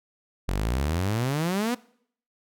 sawtooth exponential sweep, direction up, 43.65 to 254.1 Hz, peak -20 dBFS, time 0.48-1.75 s, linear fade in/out 10 ms, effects noise-tail reverb RT60 0.6 s tail -21 dB re dry

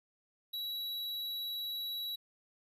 square tone, 3906 Hz, B7, 20 cents flat, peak -37 dBFS, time 0.53-2.16 s, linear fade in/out 10 ms, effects resampled to 32000 Hz

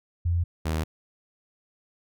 sine / sawtooth tone pair in turn, 86 / 79.11 Hz, F2 / D#2, -26 / +29 cents, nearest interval minor second, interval 145 cents, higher first, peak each -21 dBFS, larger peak neither, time 0.25-0.44 / 0.65-0.84 s, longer neither, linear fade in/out 10 ms, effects none

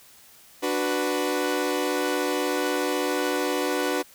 sawtooth chord, B minor, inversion first, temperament equal, 293.7 / 370 / 493.9 Hz, D4 / F#4 / B4, 0 / 0 / 0 cents, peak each -24 dBFS, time 0.62-4.03 s, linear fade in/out 20 ms, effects white hiss -52 dBFS RMS until 4.14 s

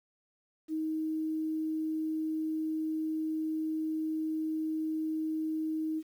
sine tone with quantisation, 314.9 Hz, D#4, 21 cents sharp, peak -30 dBFS, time 0.68-6.03 s, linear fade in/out 50 ms, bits 10, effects none

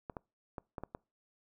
clicks, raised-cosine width 1 ms, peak -26 dBFS, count 6, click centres 0.098 / 0.168 / 0.582 / 0.782 / 0.836 / 0.949 s, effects noise-tail reverb RT60 0.3 s tail -26 dB re dry

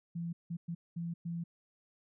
sine tone bursts at uneven times, 169.3 Hz, E3, 46 cents sharp, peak -35 dBFS, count 5, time 0.15-0.33 / 0.5-0.57 / 0.68-0.75 / 0.96-1.14 / 1.25-1.44 s, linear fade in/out 10 ms, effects none

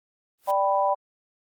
white noise with exponential growth, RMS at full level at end -36 dBFS, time 0.38-0.51 s, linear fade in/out 5 ms, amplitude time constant 27 ms
sine chord, G major, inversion second, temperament equal, 587.3 / 784 / 987.8 Hz, D5 / G5 / B5, 0 / 0 / 0 cents, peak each -24 dBFS, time 0.47-0.95 s, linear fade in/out 20 ms
effects Opus 24 kbps

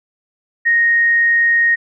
sine tone, 1864.7 Hz, A#6, in tune, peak -10 dBFS, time 0.65-1.76 s, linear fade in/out 20 ms, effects none

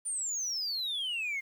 sine exponential sweep, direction down, 9300 to 2096 Hz, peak -29 dBFS, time 0.05-1.41 s, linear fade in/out 20 ms, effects tanh soft clip ceiling -30 dBFS + 10-bit

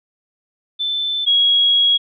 sine tone pair in turn, 3528 / 3314 Hz, A7 / G#7, +4 / -4 cents, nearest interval minor second, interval 108 cents, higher first, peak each -18 / -11 dBFS, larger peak second, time 0.79-1.26 / 1.26-1.98 s, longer second, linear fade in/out 20 ms, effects none

